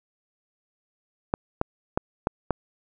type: clicks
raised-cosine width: 1 ms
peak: -8 dBFS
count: 5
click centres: 1.339 / 1.614 / 1.975 / 2.271 / 2.507 s
effects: none